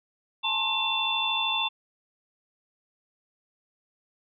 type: tone cluster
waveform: sine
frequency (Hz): 848 / 901 / 1065 / 2708 / 3514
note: G#5 / A5 / C6 / E7 / A7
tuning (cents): +36 / +41 / +30 / +46 / -3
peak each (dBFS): -35 / -33 / -34 / -30 / -27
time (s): 0.43-1.69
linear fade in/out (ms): 20
effects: none